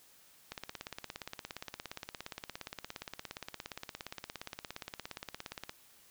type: click train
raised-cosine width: 0.2 ms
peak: -23 dBFS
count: 90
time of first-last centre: 0.52-5.694 s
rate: 17.2 Hz
effects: white hiss -62 dBFS RMS until 6.1 s